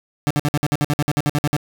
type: tone bursts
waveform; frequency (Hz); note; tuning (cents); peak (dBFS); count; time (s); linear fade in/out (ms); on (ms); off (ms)
30% pulse; 146.83; D3; 0; -13; 15; 0.27-1.565; 0; 35; 55
effects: none